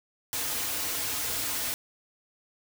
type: noise with comb filter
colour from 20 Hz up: white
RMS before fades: -31 dBFS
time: 0.33-1.74 s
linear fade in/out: 0 ms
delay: 5.2 ms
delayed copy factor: -0.7
effects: none